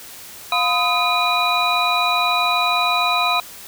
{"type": "tone cluster", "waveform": "sine", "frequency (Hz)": [706, 1009, 1257, 2442, 3924], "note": ["F5", "B5", "D#6", "D#7", "B7"], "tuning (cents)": [19, 37, 17, -33, -12], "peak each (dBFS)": -22, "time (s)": [0.52, 3.4], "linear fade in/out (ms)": 2, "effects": ["white hiss -38 dBFS RMS until 3.67 s"]}